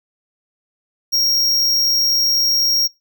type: tone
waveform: square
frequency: 5588 Hz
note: F8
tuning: in tune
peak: -14 dBFS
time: 1.12-2.88 s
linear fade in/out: 20 ms
effects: noise-tail reverb RT60 0.2 s tail -23 dB re dry